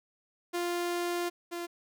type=tone pair in turn; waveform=sawtooth; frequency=349 / 345.2 Hz; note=F4 / F4; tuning=-1 / -20 cents; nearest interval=unison; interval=19 cents; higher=first; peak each=-26 / -31 dBFS; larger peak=first; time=0.53-1.3 / 1.51-1.67 s; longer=first; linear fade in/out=20 ms; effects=none